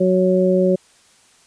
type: harmonic tone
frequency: 185 Hz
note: F#3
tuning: in tune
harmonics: 1 / 2 / 3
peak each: -17 / -17 / -17 dBFS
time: 0-0.76 s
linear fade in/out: 10 ms
effects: white hiss -53 dBFS RMS until 1.46 s + resampled to 22050 Hz